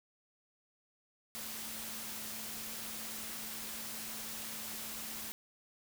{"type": "tone in noise", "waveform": "sine", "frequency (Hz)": 220, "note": "A3", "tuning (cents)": 0, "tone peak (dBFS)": -54, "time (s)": [1.35, 5.32], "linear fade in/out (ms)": 0, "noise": "white", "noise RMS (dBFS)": -43, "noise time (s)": [1.35, 5.32], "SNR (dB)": -14, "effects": []}